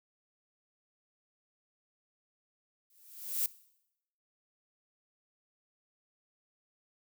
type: noise with exponential growth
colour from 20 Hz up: violet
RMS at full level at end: -28 dBFS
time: 2.9-3.46 s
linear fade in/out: 2 ms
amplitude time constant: 120 ms
effects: noise-tail reverb RT60 0.8 s tail -20 dB re dry

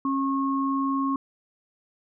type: tone pair together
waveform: sine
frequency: 272.2 / 1088.8 Hz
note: C#4 / C#6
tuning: -31 / -31 cents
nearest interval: 2 octaves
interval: 2400 cents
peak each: -24 / -27 dBFS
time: 0.05-1.16 s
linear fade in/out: 2 ms
effects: none

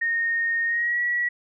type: tone with pitch glide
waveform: sine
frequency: 1848 to 1930.9 Hz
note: A#6 to B6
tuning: -16 to -40 cents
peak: -21 dBFS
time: 0.01-1.29 s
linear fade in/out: 10 ms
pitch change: +76 cents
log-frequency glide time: 0.66-1 s
effects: none

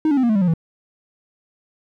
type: tone with pitch steps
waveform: triangle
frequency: 312.2 / 284.6 / 259.5 / 236.6 / 215.7 / 196.67 / 179.31 / 163.48 Hz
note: D#4 / C#4 / C4 / A#3 / A3 / G3 / F3 / E3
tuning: +6 / +46 / -14 / +26 / -34 / +6 / +46 / -14 cents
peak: -12 dBFS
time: 0.05-0.538 s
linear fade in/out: 2 ms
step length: 61 ms
effects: none

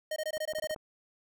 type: tone bursts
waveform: square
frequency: 620 Hz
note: D#5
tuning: 6 cents flat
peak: -32 dBFS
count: 9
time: 0.11-0.746 s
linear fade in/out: 5 ms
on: 52 ms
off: 21 ms
type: clicks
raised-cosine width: 1 ms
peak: -32 dBFS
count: 6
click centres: 0.371 / 0.535 / 0.586 / 0.642 / 0.71 / 0.762 s
effects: none

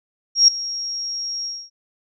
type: tone with ADSR envelope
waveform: sine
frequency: 5590 Hz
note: F8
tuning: 1 cent sharp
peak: -6 dBFS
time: 0.35-1.7 s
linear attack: 130 ms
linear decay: 5 ms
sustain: -18 dB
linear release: 250 ms
effects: none

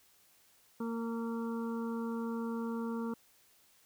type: harmonic tone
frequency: 230 Hz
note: A#3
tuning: 23 cents flat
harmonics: 1 / 2 / 4 / 5 / 6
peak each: -35 / -41 / -47 / -49 / -51 dBFS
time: 0.8-3.14 s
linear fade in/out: 5 ms
effects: white hiss -66 dBFS RMS until 3.85 s

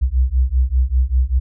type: beating tone pair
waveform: sine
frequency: 61.3 / 66.4 Hz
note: B1 / C2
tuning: -12 / +26 cents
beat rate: 5.1 Hz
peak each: -16 dBFS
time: 0.01-1.4 s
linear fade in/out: 20 ms
effects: none

